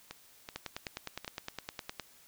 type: two click trains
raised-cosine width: 0.2 ms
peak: -20 / -24 dBFS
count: 15 / 4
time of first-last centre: 0.56-1.997 / 0.11-1.246 s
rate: 9.74 / 2.64 Hz
effects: white hiss -60 dBFS RMS until 2.27 s